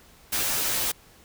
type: noise with comb filter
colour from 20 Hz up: white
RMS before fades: -26 dBFS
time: 0.32-0.92 s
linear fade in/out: 10 ms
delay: 12 ms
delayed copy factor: -1
effects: pink hiss -54 dBFS RMS until 1.24 s